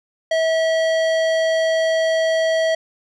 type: tone with low-pass filter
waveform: square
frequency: 647 Hz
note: E5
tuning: 32 cents flat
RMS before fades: -18 dBFS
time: 0.31-2.75 s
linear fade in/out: 5 ms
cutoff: 4600 Hz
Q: 0.72
effects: none